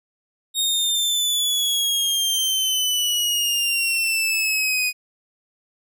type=exponential sweep; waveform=sawtooth; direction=down; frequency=3734 to 2478 Hz; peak=-16 dBFS; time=0.54-4.93 s; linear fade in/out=50 ms; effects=none